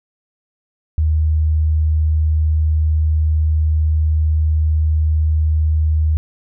sine tone, 77.78 Hz, D#2, in tune, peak -12 dBFS, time 0.98-6.17 s, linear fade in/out 0 ms, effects none

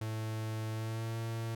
45% pulse tone with pitch glide, 110 to 113.88 Hz, A2 to A#2, 0 to -40 cents, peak -35 dBFS, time 0.01-1.55 s, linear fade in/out 5 ms, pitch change +60 cents, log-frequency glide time 0.7-1.16 s, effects none

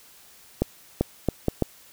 accelerating click train, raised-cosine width 2 ms, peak -7 dBFS, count 5, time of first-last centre 0.62-1.623 s, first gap 390 ms, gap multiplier 0.71, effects white hiss -52 dBFS RMS until 1.92 s

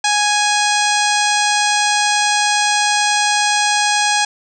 harmonic tone with a mistuned harmonic, 830.6 Hz, G#5, in tune, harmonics 1 / 2 / 3 / 4 / 5 / 6 / 7 / 8 / 9 / 10, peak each -17 / -20 / -22 / -23 / -24 / -25 / -25 / -26 / -27 / -27 dBFS, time 0.04-4.25 s, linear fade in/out 5 ms, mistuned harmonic 8, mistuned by -34 cents, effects none

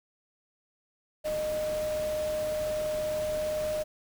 sine tone in noise, 613 Hz, D#5, 26 cents flat, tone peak -28 dBFS, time 1.24-3.84 s, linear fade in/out 20 ms, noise pink, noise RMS -41 dBFS, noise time 1.24-3.84 s, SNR +10 dB, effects none

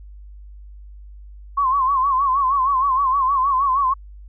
sine tone with vibrato, 1078 Hz, C#6, 49 cents flat, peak -15 dBFS, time 1.57-3.94 s, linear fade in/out 10 ms, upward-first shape sine, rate 6.4 Hz, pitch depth 100 cents each way, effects added 50 Hz sine -37 dBFS peak until 4.28 s

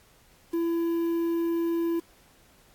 triangle tone with quantisation, 335.7 Hz, E4, 32 cents sharp, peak -22 dBFS, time 0.53-2 s, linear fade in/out 10 ms, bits 8, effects pink hiss -59 dBFS RMS until 2.74 s + AAC 64 kbps

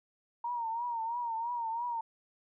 sine tone with vibrato, 932.3 Hz, A#5, in tune, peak -32 dBFS, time 0.44-2.01 s, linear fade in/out 5 ms, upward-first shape triangle, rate 3 Hz, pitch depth 88 cents each way, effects none

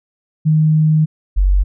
sine tone pair in turn, 155.56 / 47.27 Hz, D#3 / F#1, 0 / +38 cents, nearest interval octave + major sixth, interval 2062 cents, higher first, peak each -9 dBFS, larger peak neither, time 0.45-1.06 / 1.36-1.64 s, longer first, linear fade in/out 20 ms, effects none

